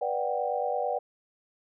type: chord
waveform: sine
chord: G major seventh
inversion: first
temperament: just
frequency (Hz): 490 / 588 / 735 / 784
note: B4 / D5 / F#5 / G5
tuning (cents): -14 / +2 / -12 / 0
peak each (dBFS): -32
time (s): 0.01-0.99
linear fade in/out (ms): 10
effects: none